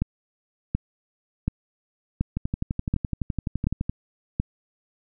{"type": "two click trains", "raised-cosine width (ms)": 5, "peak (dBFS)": [-10, -13], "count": [7, 19], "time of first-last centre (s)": [[0.02, 4.4], [2.37, 3.895]], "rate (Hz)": [1.37, 11.8], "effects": []}